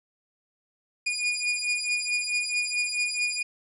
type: beating tone pair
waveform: sawtooth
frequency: 2441 / 2445.6 Hz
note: D#7 / D#7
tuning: -34 / -30 cents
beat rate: 4.6 Hz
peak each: -25 dBFS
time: 1.06-3.43 s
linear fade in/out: 10 ms
effects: resampled to 24000 Hz